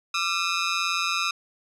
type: ring-modulated tone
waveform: 15% pulse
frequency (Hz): 1272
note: D#6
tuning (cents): +38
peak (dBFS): -14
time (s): 0.14-1.31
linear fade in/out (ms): 5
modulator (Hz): 88.9
effects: resampled to 22050 Hz